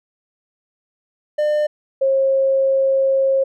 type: tone pair in turn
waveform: triangle / sine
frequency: 600 / 538.1 Hz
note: D5 / C5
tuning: +37 / +48 cents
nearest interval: major second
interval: 189 cents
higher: first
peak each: -13 dBFS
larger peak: neither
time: 1.38-1.67 / 2.01-3.44 s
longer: second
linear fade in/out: 10 ms
effects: none